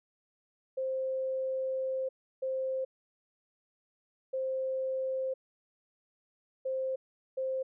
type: tone bursts at uneven times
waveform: sine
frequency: 525 Hz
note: C5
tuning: 6 cents sharp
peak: -30 dBFS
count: 5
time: 0.77-2.09 / 2.42-2.85 / 4.33-5.34 / 6.65-6.96 / 7.37-7.63 s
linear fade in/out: 10 ms
effects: none